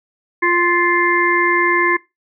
harmonic tone, 349.2 Hz, F4, in tune, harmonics 1 / 3 / 5 / 6, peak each -18 / -18 / -18 / -18 dBFS, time 0.42-1.97 s, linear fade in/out 10 ms, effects noise-tail reverb RT60 0.2 s tail -19 dB re dry

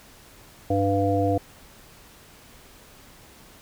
harmonic tone, 99 Hz, G2, 18 cents sharp, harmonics 1 / 3 / 5 / 7, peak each -25 / -25 / -25 / -25 dBFS, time 0.7-1.38 s, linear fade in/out 5 ms, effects pink hiss -50 dBFS RMS until 3.61 s

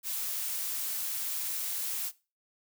blue noise, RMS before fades -34 dBFS, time 0.03-2.12 s, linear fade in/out 50 ms, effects noise-tail reverb RT60 0.3 s tail -19 dB re dry

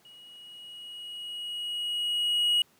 triangle tone with level ramp, 2900 Hz, F#7, 35 cents flat, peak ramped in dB -48 to -19 dBFS, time 0.05-2.62 s, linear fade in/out 2 ms, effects pink hiss -63 dBFS RMS until 2.79 s + high-pass 150 Hz 12 dB/octave

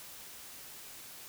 silence, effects white hiss -49 dBFS RMS until 1.28 s

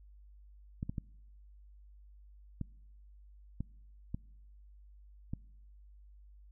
clicks, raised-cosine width 5 ms, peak -24 dBFS, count 7, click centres 0.829 / 0.895 / 0.982 / 2.613 / 3.606 / 4.145 / 5.335 s, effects noise-tail reverb RT60 1.0 s tail -25 dB re dry + added 50 Hz sine -54 dBFS peak until 6.51 s

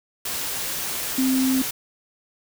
sine tone in noise, 261.6 Hz, C4, in tune, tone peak -18 dBFS, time 1.18-1.62 s, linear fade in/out 5 ms, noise white, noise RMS -28 dBFS, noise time 0.25-1.71 s, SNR +7 dB, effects none

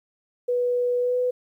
sine tone with pitch glide, 490.5 to 498.2 Hz, B4 to B4, -12 to +15 cents, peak -20 dBFS, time 0.48-1.31 s, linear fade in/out 10 ms, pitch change +27 cents, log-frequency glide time 0.99-1.18 s, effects 10-bit

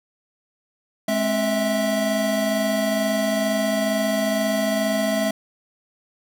square tone cluster, 210.6 / 265.5 / 654 Hz, G#3 / C4 / E5, +24 / +25 / -14 cents, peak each -25 / -28 / -23 dBFS, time 1.08-5.31 s, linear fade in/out 5 ms, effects none

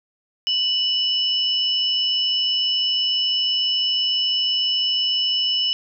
sine tone pair together, 2960 / 5274 Hz, F#7 / E8, 0 / 0 cents, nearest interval minor seventh, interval 1000 cents, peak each -19 / -24 dBFS, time 0.47-5.73 s, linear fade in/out 0 ms, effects none

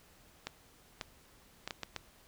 clicks, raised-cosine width 0.2 ms, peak -20 dBFS, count 6, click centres 0.47 / 1.012 / 1.676 / 1.708 / 1.833 / 1.963 s, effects pink hiss -62 dBFS RMS until 2.27 s

